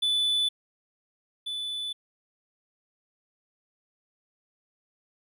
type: tone pair in turn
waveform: triangle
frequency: 3485 / 3485 Hz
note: A7 / A7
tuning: -17 / -17 cents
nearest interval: unison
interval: 0 cents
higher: neither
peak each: -21 / -29 dBFS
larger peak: first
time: 0.02-0.49 / 1.46-1.93 s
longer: neither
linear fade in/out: 10 ms
effects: none